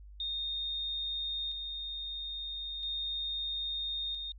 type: tone with tremolo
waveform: sine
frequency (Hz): 3678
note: A#7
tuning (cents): -24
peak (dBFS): -33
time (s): 0.2-4.32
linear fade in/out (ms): 2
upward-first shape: square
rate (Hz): 0.38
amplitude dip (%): 35
effects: added 50 Hz sine -48 dBFS peak until 4.38 s